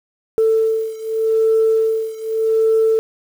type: beating tone pair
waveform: sine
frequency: 443.9 / 444.74 Hz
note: A4 / A4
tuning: +15 / +19 cents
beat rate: 0.84 Hz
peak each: -15 / -17 dBFS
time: 0.38-2.99 s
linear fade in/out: 0 ms
effects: tanh soft clip ceiling -7 dBFS + 7-bit